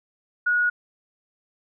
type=tone; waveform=sine; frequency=1453 Hz; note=F#6; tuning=32 cents flat; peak=-18 dBFS; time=0.46-0.7 s; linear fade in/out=10 ms; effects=none